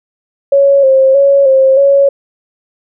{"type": "tone with vibrato", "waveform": "sine", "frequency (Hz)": 544, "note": "C#5", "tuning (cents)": -33, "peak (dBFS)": -4, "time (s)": [0.52, 2.09], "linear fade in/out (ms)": 5, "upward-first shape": "square", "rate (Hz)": 1.6, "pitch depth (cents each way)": 39, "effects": []}